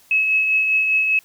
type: tone with tremolo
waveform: sine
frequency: 2578 Hz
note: E7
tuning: 39 cents flat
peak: -13 dBFS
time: 0.11-1.19 s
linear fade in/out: 2 ms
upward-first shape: triangle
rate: 5 Hz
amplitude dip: 40%
effects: white hiss -53 dBFS RMS until 1.24 s